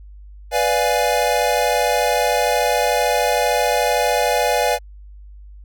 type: chord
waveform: square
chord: B diminished seventh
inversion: none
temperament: equal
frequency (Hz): 493.9 / 587.3 / 698.5 / 830.6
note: B4 / D5 / F5 / Ab5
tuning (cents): 0 / 0 / 0 / 0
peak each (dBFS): -22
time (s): 0.51-4.79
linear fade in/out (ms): 50
effects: added 50 Hz sine -37 dBFS peak until 5.64 s